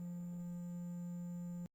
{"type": "tone with quantisation", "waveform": "triangle", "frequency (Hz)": 174.61, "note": "F3", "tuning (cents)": 0, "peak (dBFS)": -40, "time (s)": [0, 1.66], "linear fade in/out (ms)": 0, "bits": 11, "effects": ["Opus 24 kbps"]}